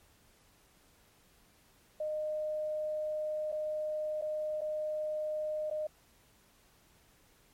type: tone with dropouts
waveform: sine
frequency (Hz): 613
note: D#5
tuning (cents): -26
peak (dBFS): -32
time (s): 2-5.87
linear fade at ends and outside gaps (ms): 5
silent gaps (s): 3.519-3.524 / 4.214-4.221 / 4.609-4.615 / 5.701-5.71
effects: pink hiss -65 dBFS RMS until 7.53 s + MP3 64 kbps